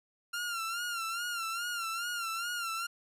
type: tone with vibrato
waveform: sawtooth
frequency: 1384 Hz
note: F6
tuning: 16 cents flat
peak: -30 dBFS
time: 0.33-2.87 s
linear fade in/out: 10 ms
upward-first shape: sine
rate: 2.4 Hz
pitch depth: 74 cents each way
effects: resampled to 32000 Hz + 12-bit